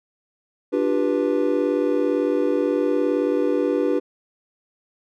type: chord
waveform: triangle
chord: G dominant seventh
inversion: second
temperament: just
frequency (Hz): 294 / 352.8 / 392 / 490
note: D4 / F4 / G4 / B4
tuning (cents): +2 / +18 / 0 / -14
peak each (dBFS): -21 / -24 / -22 / -21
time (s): 0.72-4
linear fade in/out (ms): 20
effects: none